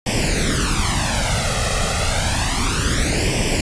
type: noise with flanger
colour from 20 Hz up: pink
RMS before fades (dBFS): -19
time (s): 0.06-3.61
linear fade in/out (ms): 5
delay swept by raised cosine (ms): 0.37 to 1.57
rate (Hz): 0.3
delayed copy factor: +0.8
effects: resampled to 22050 Hz